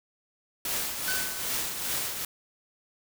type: noise with tremolo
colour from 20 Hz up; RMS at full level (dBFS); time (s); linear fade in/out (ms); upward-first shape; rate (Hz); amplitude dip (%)
white; -29; 0.65-2.25; 2; triangle; 2.5; 55
type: tone with exponential decay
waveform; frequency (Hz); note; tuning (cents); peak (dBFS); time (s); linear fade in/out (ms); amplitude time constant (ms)
45% pulse; 1512; F#6; +37; -28; 1.08-1.73; 0; 140
effects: none